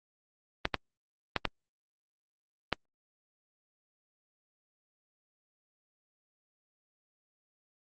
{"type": "clicks", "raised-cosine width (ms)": 0.3, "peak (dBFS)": -10, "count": 5, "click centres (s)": [0.654, 0.743, 1.363, 1.453, 2.727], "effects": ["Opus 32 kbps"]}